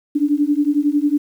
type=beating tone pair; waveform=sine; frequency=286.8 / 297.8 Hz; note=D4 / D4; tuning=-41 / +24 cents; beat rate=11 Hz; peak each=-17 / -17 dBFS; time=0.15-1.18 s; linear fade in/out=10 ms; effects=8-bit